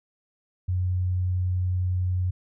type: tone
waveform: sine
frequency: 91.1 Hz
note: F#2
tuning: 26 cents flat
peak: -22 dBFS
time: 0.68-2.31 s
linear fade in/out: 10 ms
effects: none

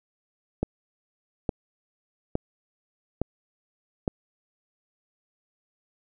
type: click train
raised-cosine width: 2 ms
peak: -11 dBFS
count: 5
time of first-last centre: 0.63-4.078 s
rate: 1.16 Hz
effects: none

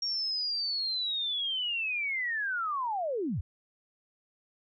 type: linear sweep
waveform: sine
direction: down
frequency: 5588 to 61.74 Hz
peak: -29 dBFS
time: 0.02-3.41 s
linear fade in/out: 5 ms
effects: none

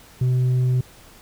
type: tone with tanh clipping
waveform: sine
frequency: 126.7 Hz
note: B2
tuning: 45 cents sharp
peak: -17 dBFS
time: 0.21-0.81 s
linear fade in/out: 5 ms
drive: 3 dB
effects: pink hiss -48 dBFS RMS until 1.21 s

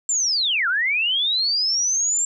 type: linear two-way sweep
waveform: sine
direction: down then up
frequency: 7459 to 1352 to 7459 Hz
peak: -18 dBFS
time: 0.09-2.25 s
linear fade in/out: 2 ms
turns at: 0.68 s
effects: none

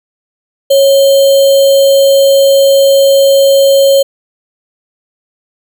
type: tone with sample-and-hold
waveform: sine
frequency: 550 Hz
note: C#5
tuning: 14 cents flat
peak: -3 dBFS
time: 0.7-4.03 s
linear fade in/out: 10 ms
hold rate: 3675 Hz
effects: none

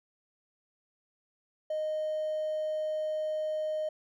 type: tone with hard clipping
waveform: triangle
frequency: 619 Hz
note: D#5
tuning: 9 cents flat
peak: -30 dBFS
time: 1.7-3.89 s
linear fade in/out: 5 ms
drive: 4 dB
effects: none

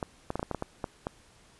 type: clicks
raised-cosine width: 1 ms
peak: -17 dBFS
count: 10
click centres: 0.028 / 0.304 / 0.356 / 0.395 / 0.429 / 0.513 / 0.547 / 0.624 / 0.842 / 1.069 s
effects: pink hiss -59 dBFS RMS until 1.59 s + resampled to 24000 Hz

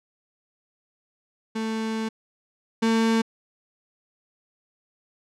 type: tone pair in turn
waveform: 35% pulse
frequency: 221.7 / 225.6 Hz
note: A3 / A3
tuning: +13 / +44 cents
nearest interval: unison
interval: 31 cents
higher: second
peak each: -24 / -17 dBFS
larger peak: second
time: 1.55-2.09 / 2.82-3.22 s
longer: first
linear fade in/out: 10 ms
effects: low-pass 7000 Hz 12 dB/octave

